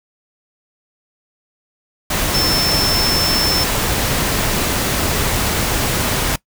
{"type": "tone in noise", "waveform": "sine", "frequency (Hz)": 5320, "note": "E8", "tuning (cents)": 15, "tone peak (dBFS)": -16, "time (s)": [2.34, 3.64], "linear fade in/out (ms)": 5, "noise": "pink", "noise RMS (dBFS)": -18, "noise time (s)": [2.1, 6.36], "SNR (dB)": -1, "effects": ["noise-tail reverb RT60 0.1 s tail -21 dB re dry"]}